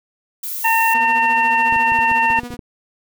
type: noise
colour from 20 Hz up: violet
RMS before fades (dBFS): -26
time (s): 0.43-0.94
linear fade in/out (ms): 5
type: harmonic tone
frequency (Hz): 908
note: A#5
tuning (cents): -46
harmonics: 1 / 2 / 3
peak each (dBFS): -15 / -19 / -19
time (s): 0.64-2.4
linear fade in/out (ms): 10
type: tone with tremolo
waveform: sawtooth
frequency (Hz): 242.6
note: B3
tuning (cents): -31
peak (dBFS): -23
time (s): 0.94-2.57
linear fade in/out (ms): 10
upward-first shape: sine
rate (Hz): 14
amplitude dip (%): 65
type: clicks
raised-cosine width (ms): 3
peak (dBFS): -19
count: 11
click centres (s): 1.725 / 1.763 / 1.92 / 1.99 / 2.115 / 2.303 / 2.388 / 2.434 / 2.505 / 2.538 / 2.592
effects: none